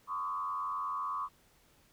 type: tone with frequency modulation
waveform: sine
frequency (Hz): 1123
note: C#6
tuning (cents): +22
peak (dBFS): -33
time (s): 0.07-1.29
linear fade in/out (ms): 50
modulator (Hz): 91.3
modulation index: 1.1
effects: pink hiss -66 dBFS RMS until 1.92 s